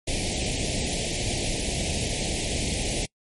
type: band-stop noise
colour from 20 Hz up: pink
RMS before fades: -27 dBFS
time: 0.07-3.06 s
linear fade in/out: 10 ms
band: 750 to 2100 Hz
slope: 48 dB/octave
effects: noise-tail reverb RT60 0.1 s tail -25 dB re dry + MP3 48 kbps